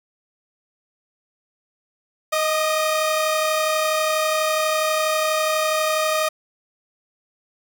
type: tone pair together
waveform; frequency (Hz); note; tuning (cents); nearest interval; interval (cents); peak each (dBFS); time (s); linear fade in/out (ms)
sawtooth; 625.6 / 1219; D#5 / D#6; +9 / -36; octave; 1155; -16 / -21; 2.32-6.29; 10
effects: none